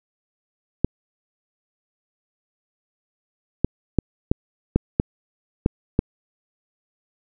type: clicks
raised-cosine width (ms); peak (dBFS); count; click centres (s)
3; -3; 8; 0.846 / 3.646 / 3.987 / 4.315 / 4.76 / 4.999 / 5.661 / 5.991
effects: none